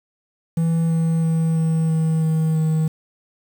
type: tone with pitch steps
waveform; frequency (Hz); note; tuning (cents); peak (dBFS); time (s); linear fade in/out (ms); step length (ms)
triangle; 164.81 / 163.67 / 162.54 / 161.42 / 160.3 / 159.2 / 158.1; E3 / E3 / E3 / E3 / E3 / D#3 / D#3; 0 / -12 / -24 / -36 / -48 / +40 / +28; -14; 0.57-2.88; 5; 330
effects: 7-bit